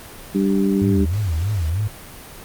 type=harmonic tone; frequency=98 Hz; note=G2; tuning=in tune; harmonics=2 / 3 / 4; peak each=-17 / -21 / -23 dBFS; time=0.34-1.06 s; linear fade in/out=20 ms
type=tone with vibrato; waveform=sine; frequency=91.1 Hz; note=F#2; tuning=26 cents flat; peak=-18 dBFS; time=0.81-1.88 s; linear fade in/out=10 ms; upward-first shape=sine; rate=3.2 Hz; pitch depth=280 cents each way
effects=pink hiss -38 dBFS RMS until 2.44 s + Opus 32 kbps